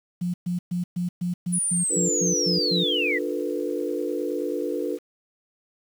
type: tone bursts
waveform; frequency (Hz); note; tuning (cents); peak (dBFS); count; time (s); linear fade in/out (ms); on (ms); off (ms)
sine; 176.9; F3; +23; -23; 11; 0.21-2.84; 10; 130; 120
type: linear sweep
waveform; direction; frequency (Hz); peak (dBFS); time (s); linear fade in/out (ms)
sine; down; 9956 to 1864.7; -22; 1.52-3.19; 20
type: chord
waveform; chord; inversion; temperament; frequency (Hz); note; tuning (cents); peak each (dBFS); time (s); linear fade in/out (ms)
sine; B half-diminished seventh; first; just; 296.3 / 355.6 / 444.5 / 493.9; D4 / F4 / A4 / B4; +15 / +31 / +18 / 0; -30; 1.89-4.99; 50
effects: tanh soft clip ceiling -8 dBFS + 8-bit